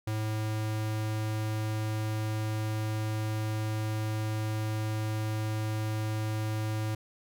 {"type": "tone", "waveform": "square", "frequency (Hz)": 108.4, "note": "A2", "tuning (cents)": -25, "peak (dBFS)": -30, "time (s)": [0.07, 6.95], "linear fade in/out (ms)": 5, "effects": []}